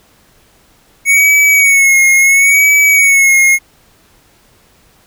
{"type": "tone with vibrato", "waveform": "square", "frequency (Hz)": 2217, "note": "C#7", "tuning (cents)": 0, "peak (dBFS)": -6, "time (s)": [1.05, 3.59], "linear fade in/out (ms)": 50, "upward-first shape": "sine", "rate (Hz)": 0.73, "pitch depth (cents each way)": 55, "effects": ["pink hiss -49 dBFS RMS until 5.06 s"]}